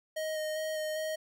square tone with vibrato, 623 Hz, D#5, 2 cents sharp, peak -33 dBFS, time 0.16-1.16 s, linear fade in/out 10 ms, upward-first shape square, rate 2.5 Hz, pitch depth 12 cents each way, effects none

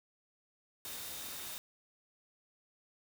sine tone in noise, 3671 Hz, A#7, 27 cents flat, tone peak -53 dBFS, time 0.85-1.58 s, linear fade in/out 0 ms, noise white, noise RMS -44 dBFS, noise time 0.85-1.58 s, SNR -12 dB, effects none

